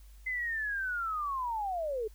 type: linear sweep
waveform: sine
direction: down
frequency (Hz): 2062 to 415.3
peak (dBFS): -31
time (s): 0.26-2.08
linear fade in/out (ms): 10
effects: added 50 Hz sine -50 dBFS peak until 2.14 s + white hiss -65 dBFS RMS until 2.14 s